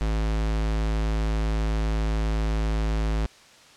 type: tone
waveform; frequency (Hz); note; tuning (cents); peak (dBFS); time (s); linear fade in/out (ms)
square; 53.8; A1; -38; -23; 0.01-3.26; 0
effects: white hiss -51 dBFS RMS until 3.76 s + low-pass 6000 Hz 12 dB/octave